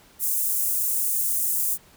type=high-pass noise; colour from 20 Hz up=white; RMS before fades=-24 dBFS; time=0.19-1.78 s; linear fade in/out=50 ms; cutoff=8000 Hz; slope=24 dB/octave; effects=pink hiss -54 dBFS RMS until 1.96 s